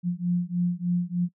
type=beating tone pair; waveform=sine; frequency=174.61 / 177.91 Hz; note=F3 / F3; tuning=0 / +32 cents; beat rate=3.3 Hz; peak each=-26 dBFS; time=0.03-1.29 s; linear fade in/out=50 ms; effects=noise-tail reverb RT60 0.1 s tail -23 dB re dry